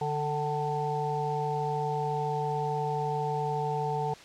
harmonic tone with a mistuned harmonic, 147.7 Hz, D3, 10 cents sharp, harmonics 1 / 3 / 5 / 6, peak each -33 / -33 / -33 / -33 dBFS, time 0.01-4.14 s, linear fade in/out 5 ms, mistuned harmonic 5, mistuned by +37 cents, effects white hiss -49 dBFS RMS until 4.24 s + low-pass 5000 Hz 12 dB/octave

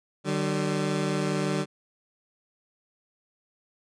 20% pulse tone pair together, 150 / 191.59 Hz, D3 / G3, +37 / -39 cents, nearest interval major third, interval 424 cents, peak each -23 dBFS, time 0.24-1.66 s, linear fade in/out 50 ms, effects resampled to 22050 Hz

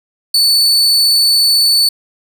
40% pulse tone, 4482 Hz, C#8, 18 cents sharp, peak -7 dBFS, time 0.34-1.89 s, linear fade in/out 5 ms, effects none

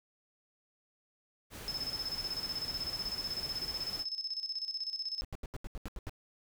pink noise, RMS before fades -46 dBFS, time 1.5-4.05 s, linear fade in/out 50 ms
sine tone with tremolo, 5220 Hz, E8, 18 cents flat, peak -33 dBFS, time 1.68-5.21 s, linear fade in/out 0 ms, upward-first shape square, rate 16 Hz, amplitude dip 70%
brown noise bursts, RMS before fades -39 dBFS, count 9, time 5.22-6.095 s, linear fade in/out 0 ms, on 27 ms, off 79 ms
effects none

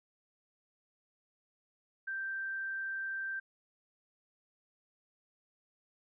sine tone, 1568 Hz, G6, in tune, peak -35 dBFS, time 2.07-3.4 s, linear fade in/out 10 ms, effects none

